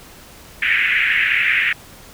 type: band-pass noise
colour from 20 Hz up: pink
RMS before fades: -17 dBFS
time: 0.62-1.73 s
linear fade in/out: 5 ms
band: 1700 to 2600 Hz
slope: 48 dB/octave
effects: pink hiss -42 dBFS RMS until 2.13 s